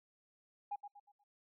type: tone with echo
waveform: sine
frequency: 817 Hz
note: G#5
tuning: 29 cents flat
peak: -36 dBFS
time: 0.71-0.76 s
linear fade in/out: 10 ms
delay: 120 ms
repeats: 4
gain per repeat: -9 dB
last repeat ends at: 1.24 s
effects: noise-tail reverb RT60 0.1 s tail -26 dB re dry + tanh soft clip ceiling -32 dBFS